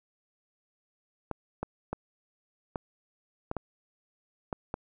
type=clicks; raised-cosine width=1 ms; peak=-18 dBFS; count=8; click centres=1.313 / 1.63 / 1.93 / 2.758 / 3.514 / 3.567 / 4.528 / 4.741 s; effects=none